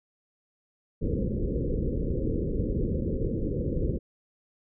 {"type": "low-pass noise", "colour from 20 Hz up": "pink", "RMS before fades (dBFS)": -28, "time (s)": [1.01, 3.99], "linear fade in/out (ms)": 20, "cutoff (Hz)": 530, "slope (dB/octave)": 96, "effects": []}